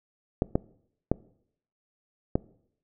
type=clicks; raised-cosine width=2 ms; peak=-9 dBFS; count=4; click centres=0.421 / 0.555 / 1.116 / 2.355 s; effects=noise-tail reverb RT60 0.7 s tail -22 dB re dry